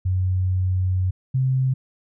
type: tone pair in turn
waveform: sine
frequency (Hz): 92.5 / 130.81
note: F#2 / C3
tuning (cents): 0 / 0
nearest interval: tritone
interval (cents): 600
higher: second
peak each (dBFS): -18 / -17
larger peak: second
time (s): 0.05-1.11 / 1.34-1.74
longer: first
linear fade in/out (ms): 10
effects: none